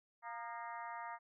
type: harmonic tone with a mistuned harmonic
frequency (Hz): 233.1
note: A#3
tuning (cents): 0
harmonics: 3 / 4 / 5 / 6 / 7 / 8 / 9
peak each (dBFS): -50 / -46 / -50 / -57 / -57 / -54 / -58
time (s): 0.22-1.19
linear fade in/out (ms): 50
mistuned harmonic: 5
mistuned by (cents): +74
effects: none